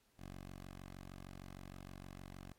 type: tone with ADSR envelope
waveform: 10% pulse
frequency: 46.47 Hz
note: F#1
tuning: 8 cents sharp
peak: -40 dBFS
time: 0.17-2.53 s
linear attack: 58 ms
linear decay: 510 ms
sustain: -2 dB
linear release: 9 ms
effects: pink hiss -75 dBFS RMS until 2.58 s + AAC 48 kbps